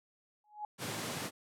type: tone with exponential growth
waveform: sine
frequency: 840 Hz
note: G#5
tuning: 19 cents sharp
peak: -34 dBFS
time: 0.44-0.65 s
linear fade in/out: 2 ms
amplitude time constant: 45 ms
type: high-pass noise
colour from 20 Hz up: pink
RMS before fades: -39 dBFS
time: 0.78-1.31 s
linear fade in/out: 50 ms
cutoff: 100 Hz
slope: 48 dB/octave
effects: low-pass 12000 Hz 12 dB/octave